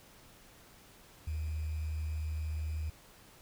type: tone with sample-and-hold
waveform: sine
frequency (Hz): 77.78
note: D#2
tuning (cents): 0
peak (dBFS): -33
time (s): 1.27-2.9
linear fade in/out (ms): 5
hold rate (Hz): 2450
effects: pink hiss -58 dBFS RMS until 3.41 s